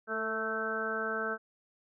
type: harmonic tone with a mistuned harmonic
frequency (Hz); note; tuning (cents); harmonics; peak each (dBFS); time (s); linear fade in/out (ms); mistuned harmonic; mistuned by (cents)
220; A3; 0; 1 / 2 / 3 / 4 / 5 / 6 / 7; -42 / -37 / -40 / -47 / -46 / -37 / -35; 0.07-1.38; 50; 2; +20
effects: none